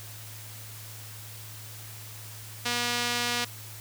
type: tone with band-pass filter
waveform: sawtooth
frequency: 240.9 Hz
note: B3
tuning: 43 cents flat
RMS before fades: -29 dBFS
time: 2.65-3.45 s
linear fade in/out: 10 ms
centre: 4100 Hz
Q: 0.72
effects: added 108 Hz sine -44 dBFS peak until 3.8 s + white hiss -45 dBFS RMS until 3.8 s